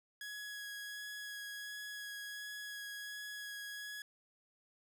sawtooth tone with vibrato, 1670 Hz, G#6, 9 cents sharp, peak -40 dBFS, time 0.21-4.02 s, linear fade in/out 2 ms, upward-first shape sine, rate 1.4 Hz, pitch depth 10 cents each way, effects none

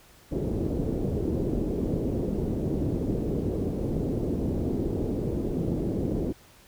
white low-pass noise, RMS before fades -28 dBFS, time 0.31-6.33 s, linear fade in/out 20 ms, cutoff 400 Hz, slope 24 dB/octave, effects pink hiss -55 dBFS RMS until 6.67 s

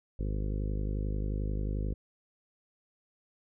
harmonic tone, 51.3 Hz, G#1, 21 cents flat, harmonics 1 / 2 / 3 / 4 / 5 / 6 / 7 / 8 / 9 / 10, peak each -31 / -37 / -41 / -43 / -45 / -47 / -48 / -49 / -50 / -51 dBFS, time 0.19-1.94 s, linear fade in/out 5 ms, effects none

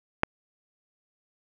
click, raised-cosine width 0.5 ms, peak -5 dBFS, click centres 0.234 s, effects none

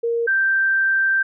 sine tone pair in turn, 466.2 / 1568.1 Hz, A#4 / G6, 0 / 0 cents, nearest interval octave + major sixth, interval 2100 cents, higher second, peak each -18 / -15 dBFS, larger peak second, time 0.03-0.27 / 0.27-1.23 s, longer second, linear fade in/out 10 ms, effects none

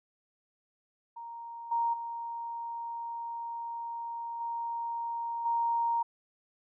sine tone with level steps, 932.3 Hz, A#5, in tune, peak -40 / -26 / -35 / -32 / -26 dBFS, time 1.16-6.03 s, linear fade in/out 10 ms, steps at 1.71 / 1.93 / 4.4 / 5.45 s, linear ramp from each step 10 ms, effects none

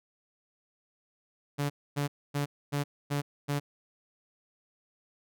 sawtooth tone bursts, 143.7 Hz, D3, 37 cents flat, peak -24 dBFS, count 6, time 1.58-3.6 s, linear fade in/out 20 ms, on 120 ms, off 260 ms, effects none

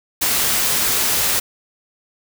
white noise, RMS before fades -18 dBFS, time 0.21-1.4 s, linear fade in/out 10 ms, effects none

